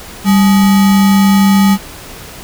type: tone with sample-and-hold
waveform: sine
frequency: 196.6 Hz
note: G3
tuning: 5 cents sharp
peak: -5 dBFS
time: 0.24-1.78 s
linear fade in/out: 50 ms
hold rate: 1050 Hz
effects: pink hiss -31 dBFS RMS until 2.43 s